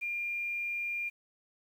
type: tone with quantisation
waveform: sine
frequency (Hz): 2400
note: D7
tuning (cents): +37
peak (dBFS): -32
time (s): 0.01-1.1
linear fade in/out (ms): 20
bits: 10
effects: none